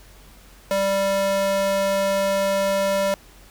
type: tone with high-pass filter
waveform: square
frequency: 196 Hz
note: G3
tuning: in tune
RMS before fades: -21 dBFS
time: 0.71-3.14 s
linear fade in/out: 0 ms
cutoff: 450 Hz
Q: 5.1
effects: added 46 Hz sine -48 dBFS peak until 3.5 s + pink hiss -50 dBFS RMS until 3.5 s